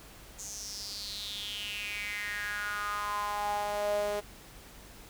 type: tone with high-pass filter sweep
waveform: sawtooth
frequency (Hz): 206.5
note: G#3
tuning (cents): -10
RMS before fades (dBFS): -35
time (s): 0.38-4.21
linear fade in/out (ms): 20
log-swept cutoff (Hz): 6800 to 510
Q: 6.3
effects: added 48 Hz sine -55 dBFS peak until 5.09 s + pink hiss -52 dBFS RMS until 5.09 s